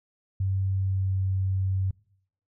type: tone with pitch glide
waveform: sine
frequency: 96 to 95.17 Hz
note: G2 to F#2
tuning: -36 to +49 cents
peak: -23 dBFS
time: 0.4-1.91 s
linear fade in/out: 5 ms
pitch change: -15 cents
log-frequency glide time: 0.73-1.2 s
effects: noise-tail reverb RT60 0.7 s tail -25 dB re dry